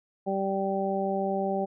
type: harmonic tone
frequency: 194.6 Hz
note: G3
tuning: 12 cents flat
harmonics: 1 / 2 / 3 / 4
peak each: -31 / -31 / -31 / -31 dBFS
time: 0.26-1.66 s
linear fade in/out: 20 ms
effects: none